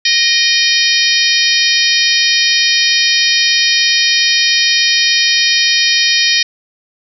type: harmonic tone with a mistuned harmonic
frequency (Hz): 622.3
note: D#5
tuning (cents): 0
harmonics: 3 / 4 / 5 / 6 / 7 / 8 / 9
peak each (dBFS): -17 / -17 / -17 / -17 / -17 / -17 / -17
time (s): 0.05-6.43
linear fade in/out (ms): 5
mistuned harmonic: 4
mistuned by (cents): -42
effects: none